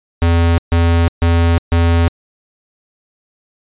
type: tone bursts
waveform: square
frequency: 84.4 Hz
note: E2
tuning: 41 cents sharp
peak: -10 dBFS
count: 4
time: 0.22-2.08 s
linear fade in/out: 0 ms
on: 360 ms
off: 140 ms
effects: resampled to 8000 Hz